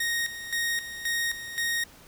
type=tone with tremolo; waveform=sawtooth; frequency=1864.7 Hz; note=A#6; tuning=in tune; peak=-22 dBFS; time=0-1.84 s; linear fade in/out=5 ms; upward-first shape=square; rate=1.9 Hz; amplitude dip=70%; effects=pink hiss -52 dBFS RMS until 2.07 s